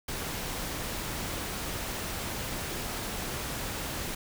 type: noise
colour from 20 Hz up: pink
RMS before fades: -35 dBFS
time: 0.08-4.15 s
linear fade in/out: 5 ms
effects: none